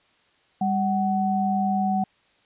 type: tone pair together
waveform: sine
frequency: 198.6 / 749.8 Hz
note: G3 / F#5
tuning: +23 / +23 cents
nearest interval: octave + major seventh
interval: 2300 cents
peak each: -23 dBFS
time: 0.61-2.04 s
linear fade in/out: 5 ms
effects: white hiss -62 dBFS RMS until 2.45 s + resampled to 8000 Hz